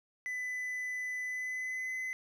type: tone with pitch glide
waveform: triangle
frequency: 2001 to 2030 Hz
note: B6 to B6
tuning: +22 to +47 cents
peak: -33 dBFS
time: 0.26-2.13 s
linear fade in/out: 0 ms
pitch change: +25 cents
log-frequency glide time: 1.24-1.94 s
effects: none